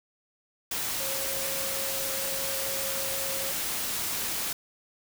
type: tone in noise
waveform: sine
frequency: 541 Hz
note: C#5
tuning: 42 cents flat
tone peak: -37 dBFS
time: 1-3.52 s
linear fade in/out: 5 ms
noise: white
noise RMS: -31 dBFS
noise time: 0.71-4.53 s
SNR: -9 dB
effects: none